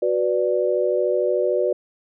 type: chord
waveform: sine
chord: B minor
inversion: second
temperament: equal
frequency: 370 / 493.9 / 587.3 Hz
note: F#4 / B4 / D5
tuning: 0 / 0 / 0 cents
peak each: -22 dBFS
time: 0.02-1.73 s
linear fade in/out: 5 ms
effects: none